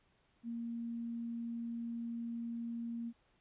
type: tone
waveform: sine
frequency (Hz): 233.1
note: A#3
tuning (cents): 0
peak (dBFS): -38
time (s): 0.43-3.13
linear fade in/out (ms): 50
effects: pink hiss -73 dBFS RMS until 3.4 s + resampled to 8000 Hz